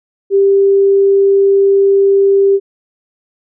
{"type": "tone", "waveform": "sine", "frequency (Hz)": 394.4, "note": "G4", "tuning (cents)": 11, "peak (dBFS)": -6, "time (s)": [0.3, 2.6], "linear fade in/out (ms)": 50, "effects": []}